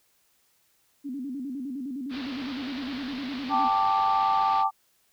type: tone with vibrato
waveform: sine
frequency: 265.9 Hz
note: C4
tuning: 28 cents sharp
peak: -31 dBFS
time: 1.04-3.69 s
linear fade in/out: 20 ms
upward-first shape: square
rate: 9.8 Hz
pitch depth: 110 cents each way
type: low-pass noise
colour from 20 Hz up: white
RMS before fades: -41 dBFS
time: 2.09-4.65 s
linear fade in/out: 50 ms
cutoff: 4500 Hz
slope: 48 dB/octave
type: chord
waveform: sine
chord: G suspended second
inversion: none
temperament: equal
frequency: 784 / 880 / 1174.7 Hz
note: G5 / A5 / D6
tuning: 0 / 0 / 0 cents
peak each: -25 / -25 / -25 dBFS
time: 3.49-4.71 s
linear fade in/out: 50 ms
effects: white hiss -67 dBFS RMS until 5.12 s